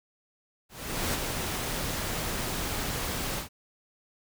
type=noise with ADSR envelope; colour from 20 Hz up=pink; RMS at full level=-28 dBFS; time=0.69-3.49 s; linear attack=450 ms; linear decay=17 ms; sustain=-4 dB; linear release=120 ms; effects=none